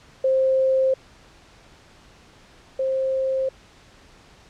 sine tone pair in turn, 527 / 529 Hz, C5 / C5, +12 / +19 cents, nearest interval unison, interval 7 cents, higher second, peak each -16 / -20 dBFS, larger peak first, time 0.24-0.94 / 2.79-3.49 s, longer neither, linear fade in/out 5 ms, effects pink hiss -51 dBFS RMS until 4.49 s + low-pass 6000 Hz 12 dB/octave

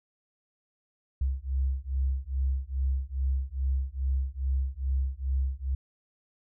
sine beating tone pair, 65.41 / 67.81 Hz, C2 / C#2, 0 / -38 cents, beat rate 2.4 Hz, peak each -29 dBFS, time 1.21-5.75 s, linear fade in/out 5 ms, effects none

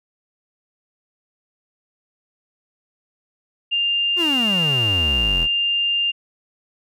sine tone, 2800 Hz, F7, 4 cents sharp, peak -17 dBFS, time 3.71-6.12 s, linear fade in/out 20 ms
45% pulse exponential sweep, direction down, 370 to 36.71 Hz, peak -22 dBFS, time 4.16-5.48 s, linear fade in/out 50 ms
effects none

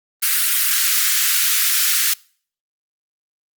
white high-pass noise, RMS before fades -17 dBFS, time 0.22-2.14 s, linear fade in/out 10 ms, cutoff 1300 Hz, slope 48 dB/octave, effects noise-tail reverb RT60 0.5 s tail -25 dB re dry + Opus 32 kbps

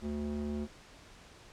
square tone with band-pass filter, 73.42 Hz, D2, in tune, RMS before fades -36 dBFS, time 0.01-0.68 s, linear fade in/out 50 ms, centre 270 Hz, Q 2.2, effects pink hiss -55 dBFS RMS until 1.52 s + low-pass 7000 Hz 12 dB/octave

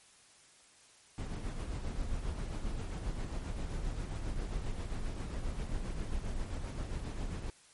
brown noise with tremolo, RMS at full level -35 dBFS, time 1.18-7.5 s, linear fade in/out 0 ms, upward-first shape sine, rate 7.5 Hz, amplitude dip 45%, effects white hiss -61 dBFS RMS until 7.73 s + MP3 48 kbps

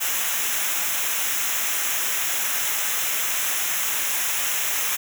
white noise with comb filter, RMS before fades -24 dBFS, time 0-4.97 s, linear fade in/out 20 ms, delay 0.22 ms, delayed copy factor -0.75, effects none

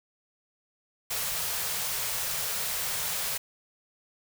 white band-stop noise, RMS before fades -31 dBFS, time 1.1-3.38 s, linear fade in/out 10 ms, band 190 to 410 Hz, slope 48 dB/octave, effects none

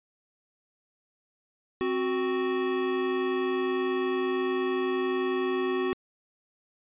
square tone pair together, 262 / 370.5 Hz, C4 / F#4, +2 / +2 cents, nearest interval tritone, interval 600 cents, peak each -33 / -27 dBFS, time 1.81-5.93 s, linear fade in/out 0 ms, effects resampled to 8000 Hz

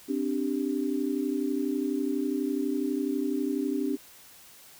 sine chord, C suspended second, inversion none, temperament equal, 261.6 / 293.7 / 392 Hz, C4 / D4 / G4, 0 / 0 / 0 cents, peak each -30 / -29 / -33 dBFS, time 0.08-3.97 s, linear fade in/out 20 ms, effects white hiss -52 dBFS RMS until 4.79 s

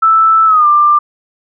sine tone with pitch glide, 1318.5 to 1188.3 Hz, E6 to D6, 0 to +20 cents, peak -5 dBFS, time 0.02-0.99 s, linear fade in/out 10 ms, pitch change -180 cents, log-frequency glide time 0.46-0.67 s, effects none

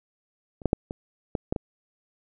clicks, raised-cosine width 2 ms, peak -29 / -8 / -6 / -19 / -12 / -11 / -15 dBFS, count 7, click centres 0.618 / 0.657 / 0.731 / 0.909 / 1.352 / 1.525 / 1.562 s, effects none

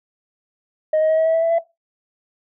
sine tone with pitch steps, 622.3 / 628.8 / 635.4 / 642 / 648.7 / 655.5 / 662.4 / 669.3 Hz, D#5 / D#5 / D#5 / E5 / E5 / E5 / E5 / E5, 0 / +18 / +36 / -46 / -28 / -10 / +8 / +26 cents, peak -12 dBFS, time 0.93-1.586 s, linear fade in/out 5 ms, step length 82 ms, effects noise-tail reverb RT60 0.2 s tail -17 dB re dry + tanh soft clip ceiling -12 dBFS

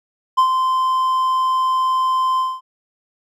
triangle tone with ADSR envelope, 1037 Hz, C6, 16 cents flat, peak -7 dBFS, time 0.37-2.61 s, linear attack 17 ms, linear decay 84 ms, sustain -6 dB, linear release 220 ms, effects none

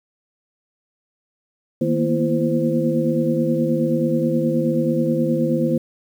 sine tone cluster, 157.2 / 231.1 / 240.5 / 336 / 518 Hz, D#3 / A#3 / B3 / E4 / C5, +18 / -15 / -46 / +33 / -17 cents, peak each -23 dBFS, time 1.81-5.78 s, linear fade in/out 5 ms, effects 8-bit

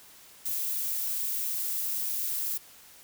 violet noise, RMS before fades -31 dBFS, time 0.45-2.58 s, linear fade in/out 10 ms, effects white hiss -53 dBFS RMS until 3.03 s

